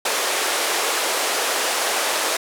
pink band-pass noise, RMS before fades -22 dBFS, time 0.05-2.37 s, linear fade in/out 5 ms, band 420 to 12000 Hz, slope 24 dB/octave, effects none

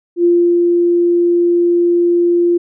sine tone with ADSR envelope, 346.8 Hz, F4, 12 cents flat, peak -7 dBFS, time 0.16-2.58 s, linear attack 83 ms, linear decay 340 ms, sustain -2 dB, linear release 12 ms, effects none

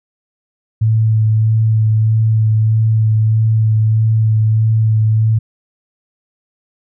sine tone with vibrato, 110 Hz, A2, in tune, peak -9 dBFS, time 0.81-5.39 s, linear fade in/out 10 ms, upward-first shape sine, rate 1.6 Hz, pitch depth 14 cents each way, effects none

